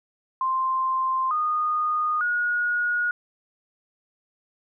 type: tone with pitch steps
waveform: sine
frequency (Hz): 1046.5 / 1230.2 / 1446.2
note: C6 / D#6 / F#6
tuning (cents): 0 / -20 / -40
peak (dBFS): -21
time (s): 0.41-3.11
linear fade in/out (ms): 2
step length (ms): 900
effects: none